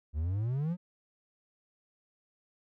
triangle exponential sweep, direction up, 71 to 185 Hz, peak -27 dBFS, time 0.13-0.77 s, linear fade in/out 50 ms, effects none

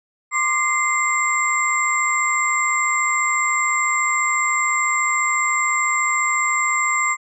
sine tone cluster, 1056 / 1190 / 2085 / 7440 Hz, C6 / D6 / C7 / A#8, +16 / +22 / -7 / -4 cents, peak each -27 / -21 / -20 / -25 dBFS, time 0.31-7.17 s, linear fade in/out 50 ms, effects none

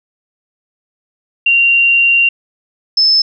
sine tone pair in turn, 2765 / 5245 Hz, F7 / E8, -18 / -10 cents, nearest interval major seventh, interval 1108 cents, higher second, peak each -7 dBFS, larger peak neither, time 1.46-2.29 / 2.97-3.22 s, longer first, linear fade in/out 5 ms, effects none

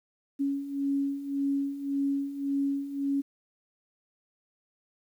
sine beating tone pair, 277.2 / 279 Hz, C#4 / C#4, 0 / +11 cents, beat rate 1.8 Hz, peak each -33 / -28 dBFS, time 0.39-3.22 s, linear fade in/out 20 ms, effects 10-bit

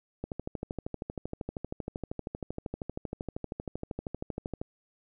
click train, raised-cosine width 2 ms, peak -21 dBFS, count 57, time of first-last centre 0.24-4.615 s, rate 12.8 Hz, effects none

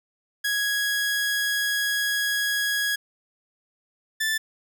sawtooth tone pair in turn, 1661.2 / 1760 Hz, G#6 / A6, 0 / 0 cents, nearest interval minor second, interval 100 cents, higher second, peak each -19 dBFS, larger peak neither, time 0.44-2.96 / 4.2-4.38 s, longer first, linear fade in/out 10 ms, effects none

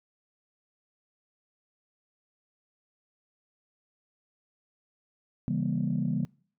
sine chord, C# diminished seventh, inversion none, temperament just, 138.59 / 166.31 / 199.57 / 239.5 Hz, C#3 / E3 / G3 / Bb3, 0 / +16 / +31 / +47 cents, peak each -31 dBFS, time 5.48-6.25 s, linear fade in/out 0 ms, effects noise-tail reverb RT60 0.5 s tail -25 dB re dry + tanh soft clip ceiling -18 dBFS

